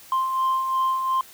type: beating tone pair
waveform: sine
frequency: 1046.5 / 1049.3 Hz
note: C6 / C6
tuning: 0 / +5 cents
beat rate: 2.8 Hz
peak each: -28 / -19 dBFS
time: 0.12-1.21 s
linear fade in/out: 2 ms
effects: tanh soft clip ceiling -17 dBFS + white hiss -47 dBFS RMS until 1.33 s